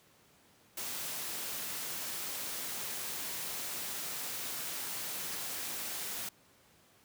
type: noise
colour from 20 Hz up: white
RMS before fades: -39 dBFS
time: 0.77-6.29 s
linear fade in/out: 5 ms
effects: pink hiss -64 dBFS RMS until 7.04 s + high-pass 100 Hz 12 dB/octave